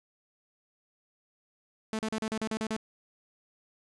sawtooth tone bursts, 219.2 Hz, A3, 6 cents flat, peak -26 dBFS, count 9, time 1.93-2.765 s, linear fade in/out 0 ms, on 59 ms, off 38 ms, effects resampled to 22050 Hz + 9-bit

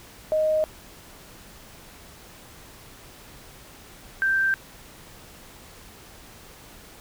sine tone pair in turn, 622.3 / 1568.1 Hz, D#5 / G6, 0 / 0 cents, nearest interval octave + major third, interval 1600 cents, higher second, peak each -19 dBFS, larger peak neither, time 0.32-0.64 / 4.22-4.54 s, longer neither, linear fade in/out 0 ms, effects pink hiss -47 dBFS RMS until 7 s

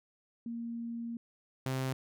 sine / sawtooth tone pair in turn, 233.1 / 131.32 Hz, A#3 / C3, 0 / +7 cents, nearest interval minor seventh, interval 993 cents, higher first, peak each -36 / -28 dBFS, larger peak second, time 0.46-1.17 / 1.66-1.93 s, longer first, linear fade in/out 2 ms, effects none

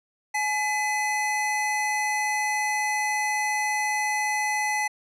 square tone pair together, 845.5 / 2011 Hz, G#5 / B6, +31 / +31 cents, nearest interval octave + minor third, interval 1500 cents, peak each -27 dBFS, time 0.34-4.88 s, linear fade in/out 10 ms, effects low-pass 11000 Hz 12 dB/octave

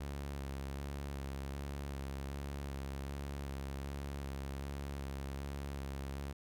sawtooth tone with vibrato, 69.3 Hz, C#2, in tune, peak -36 dBFS, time 0-6.33 s, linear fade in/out 10 ms, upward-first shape square, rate 1.3 Hz, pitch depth 21 cents each way, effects none

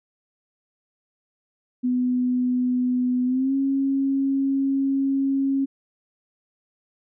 sine tone with pitch glide, 249.8 to 272.4 Hz, B3 to C#4, +20 to -30 cents, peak -19 dBFS, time 1.83-5.66 s, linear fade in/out 20 ms, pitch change +150 cents, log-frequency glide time 3.25-3.54 s, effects none

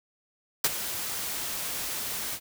white noise with ADSR envelope, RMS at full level -21 dBFS, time 0.64-2.4 s, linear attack 5 ms, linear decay 38 ms, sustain -12 dB, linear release 63 ms, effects none

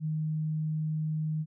sine tone, 155.56 Hz, D#3, in tune, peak -28 dBFS, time 0-1.46 s, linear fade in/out 50 ms, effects none

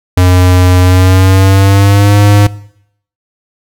square tone with pitch glide, 90.8 to 102.51 Hz, F#2 to G#2, -32 to -22 cents, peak -4 dBFS, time 0.17-2.47 s, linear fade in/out 5 ms, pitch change +210 cents, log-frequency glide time 0.82-2.16 s, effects noise-tail reverb RT60 0.7 s tail -19 dB re dry

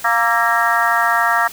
harmonic tone with a mistuned harmonic, 233.1 Hz, A#3, in tune, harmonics 3 / 4 / 5 / 6 / 7 / 8, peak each -20 / -20 / -20 / -20 / -20 / -20 dBFS, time 0.04-1.48 s, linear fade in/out 10 ms, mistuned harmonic 6, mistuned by -65 cents, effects white hiss -35 dBFS RMS until 1.52 s

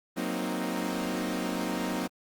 sawtooth chord, C half-diminished seventh, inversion second, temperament equal, 185 / 233.1 / 261.6 / 311.1 Hz, Gb3 / Bb3 / C4 / Eb4, 0 / 0 / 0 / 0 cents, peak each -31 dBFS, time 0.16-2.08 s, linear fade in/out 20 ms, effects Opus 24 kbps

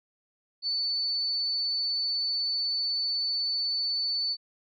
sine tone, 4492 Hz, C#8, 22 cents sharp, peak -26 dBFS, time 0.62-4.37 s, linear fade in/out 50 ms, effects none

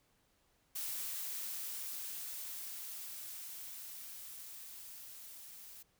blue noise with level ramp, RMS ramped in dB -40 to -53 dBFS, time 0.75-5.83 s, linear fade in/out 10 ms, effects pink hiss -74 dBFS RMS until 5.99 s

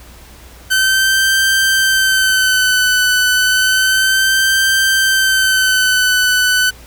sawtooth tone with vibrato, 1531 Hz, G6, 41 cents flat, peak -7 dBFS, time 0.7-6.71 s, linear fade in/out 20 ms, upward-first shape sine, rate 0.31 Hz, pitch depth 38 cents each way, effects added 60 Hz sine -39 dBFS peak until 6.86 s + pink hiss -41 dBFS RMS until 6.86 s

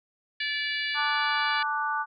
harmonic tone, 579 Hz, D5, 25 cents flat, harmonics 3 / 4 / 5 / 6 / 7 / 8, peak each -31 / -33 / -35 / -37 / -38 / -39 dBFS, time 0.4-1.63 s, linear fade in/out 5 ms
sine chord, D major, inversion second, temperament equal, 880 / 1174.7 / 1480 Hz, A5 / D6 / F#6, 0 / 0 / 0 cents, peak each -30 dBFS, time 0.94-2.06 s, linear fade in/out 50 ms
effects none

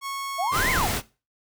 sawtooth tone with pitch glide, 1100 to 1032.3 Hz, C#6 to C6, -14 to -24 cents, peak -26 dBFS, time 0.01-0.81 s, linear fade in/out 50 ms, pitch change -110 cents, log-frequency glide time 0.46-0.56 s
sine exponential two-way sweep, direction up then down, 645 to 2254 to 645 Hz, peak -23 dBFS, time 0.38-0.88 s, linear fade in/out 20 ms, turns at 0.71 s
pink noise, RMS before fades -26 dBFS, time 0.51-1.02 s, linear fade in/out 50 ms
effects noise-tail reverb RT60 0.3 s tail -18 dB re dry

